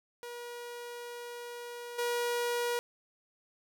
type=tone with level steps; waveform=sawtooth; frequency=480 Hz; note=B4; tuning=49 cents flat; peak=-37 / -26 dBFS; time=0.23-2.79 s; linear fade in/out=0 ms; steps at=1.98 s; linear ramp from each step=10 ms; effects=none